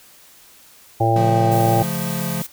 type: harmonic tone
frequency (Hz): 113.7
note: A#2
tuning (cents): -43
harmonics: 1 / 3 / 4 / 5 / 6 / 7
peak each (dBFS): -18 / -22 / -27 / -24 / -26 / -18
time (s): 1-1.83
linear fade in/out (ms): 10
type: chord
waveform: square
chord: Db augmented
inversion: none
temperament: equal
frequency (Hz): 138.59 / 174.61 / 220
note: Db3 / F3 / A3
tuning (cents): 0 / 0 / 0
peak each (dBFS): -29 / -25 / -30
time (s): 1.16-2.42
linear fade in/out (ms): 2
type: noise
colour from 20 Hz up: blue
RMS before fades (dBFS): -31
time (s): 1.51-2.47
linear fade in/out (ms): 10
effects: white hiss -48 dBFS RMS until 2.52 s